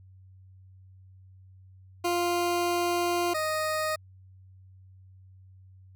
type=tone pair in turn; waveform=20% pulse; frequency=349.2 / 622.2 Hz; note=F4 / D#5; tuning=0 / 0 cents; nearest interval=minor seventh; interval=1000 cents; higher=second; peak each=-20 / -22 dBFS; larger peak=first; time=2.04-3.34 / 3.34-3.96 s; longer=first; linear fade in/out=10 ms; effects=added 94 Hz sine -50 dBFS peak until 5.95 s